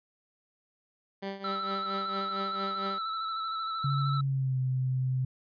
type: tone with tremolo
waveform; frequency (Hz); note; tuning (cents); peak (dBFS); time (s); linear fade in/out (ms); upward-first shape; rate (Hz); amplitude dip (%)
15% pulse; 196; G3; 0; -26; 1.22-2.99; 10; triangle; 4.4; 80
type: tone with vibrato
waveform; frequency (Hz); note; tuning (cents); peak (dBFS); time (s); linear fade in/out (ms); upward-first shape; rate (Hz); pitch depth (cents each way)
square; 1319; E6; +1; -32; 1.44-4.21; 5; square; 13; 21
type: tone with pitch glide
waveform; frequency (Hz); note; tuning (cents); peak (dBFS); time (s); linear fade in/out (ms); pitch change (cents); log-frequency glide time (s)
sine; 138.59 to 129.31; C#3 to C3; 0 to -20; -26; 3.84-5.25; 5; -120; 4.18-4.58
effects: resampled to 11025 Hz